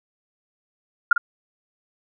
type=tone with echo; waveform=sine; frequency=1406 Hz; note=F6; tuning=11 cents sharp; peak=-9 dBFS; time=1.11-1.13 s; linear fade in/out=5 ms; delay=50 ms; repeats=1; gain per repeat=-9 dB; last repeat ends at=1.18 s; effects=none